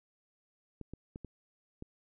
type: clicks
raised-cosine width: 3 ms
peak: -30 dBFS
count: 5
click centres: 0.813 / 0.936 / 1.159 / 1.247 / 1.824 s
effects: none